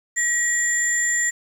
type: tone pair together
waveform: sine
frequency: 1910 / 7228 Hz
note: A#6 / A8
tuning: +42 / +46 cents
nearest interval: octave + major seventh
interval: 2304 cents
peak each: -20 dBFS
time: 0.16-1.31 s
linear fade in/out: 20 ms
effects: tanh soft clip ceiling -13 dBFS + 8-bit